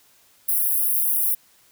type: high-pass noise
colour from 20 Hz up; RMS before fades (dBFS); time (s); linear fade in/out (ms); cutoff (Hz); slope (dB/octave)
white; -21; 0.48-1.35; 10; 10000; 96
effects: white hiss -57 dBFS RMS until 1.71 s